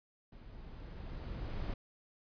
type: noise with level ramp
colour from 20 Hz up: brown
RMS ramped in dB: -53 to -37 dBFS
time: 0.32-1.74 s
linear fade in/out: 5 ms
effects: resampled to 11025 Hz